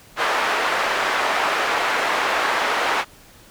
white band-pass noise, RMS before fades -21 dBFS, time 0.16-3.05 s, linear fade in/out 50 ms, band 550 to 1600 Hz, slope 12 dB/octave, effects pink hiss -48 dBFS RMS until 3.5 s

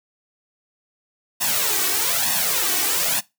white noise with flanger, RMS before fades -21 dBFS, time 1.4-3.21 s, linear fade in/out 20 ms, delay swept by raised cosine 1.1 to 2.7 ms, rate 1.1 Hz, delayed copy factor +0.8, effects noise-tail reverb RT60 0.2 s tail -20 dB re dry + high-pass 150 Hz 12 dB/octave

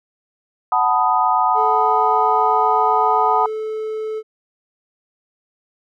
sine chord, B dominant seventh, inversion second, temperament equal, 740 / 880 / 987.8 / 1244.5 Hz, F#5 / A5 / B5 / D#6, 0 / 0 / 0 / 0 cents, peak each -19 dBFS, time 0.72-3.46 s, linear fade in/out 2 ms
triangle tone, 435.3 Hz, A4, 19 cents flat, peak -20 dBFS, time 1.54-4.23 s, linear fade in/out 50 ms
effects none

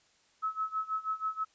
sine tone with tremolo, 1293 Hz, E6, 34 cents flat, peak -28 dBFS, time 0.42-1.45 s, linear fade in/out 20 ms, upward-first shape sine, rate 6.2 Hz, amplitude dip 90%, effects white hiss -67 dBFS RMS until 1.54 s + resampled to 16000 Hz

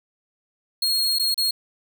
40% pulse tone with dropouts, 4278 Hz, C8, 38 cents sharp, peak -18 dBFS, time 0.82-1.51 s, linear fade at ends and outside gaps 5 ms, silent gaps 1.187-1.195 / 1.344-1.377 s, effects none

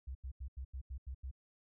sine tone bursts, 65.41 Hz, C2, in tune, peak -40 dBFS, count 8, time 0.07-1.313 s, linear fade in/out 10 ms, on 81 ms, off 85 ms, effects none

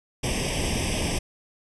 pink noise with comb filter, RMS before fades -26 dBFS, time 0.23-1.19 s, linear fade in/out 10 ms, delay 0.36 ms, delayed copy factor +1, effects resampled to 24000 Hz

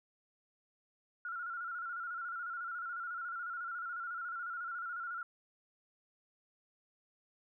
sine tone with vibrato, 1396.9 Hz, F6, in tune, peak -38 dBFS, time 1.25-5.23 s, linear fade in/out 2 ms, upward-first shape square, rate 14 Hz, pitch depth 54 cents each way, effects none

